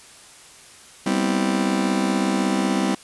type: chord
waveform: 40% pulse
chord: C major seventh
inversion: second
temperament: just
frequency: 196.22 / 245.3 / 261.6 / 327 Hz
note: G3 / B3 / C4 / E4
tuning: +2 / -12 / 0 / -14 cents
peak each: -22 / -27 / -24 / -25 dBFS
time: 1.06-2.95 s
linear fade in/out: 5 ms
effects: white hiss -46 dBFS RMS until 3.03 s + resampled to 24000 Hz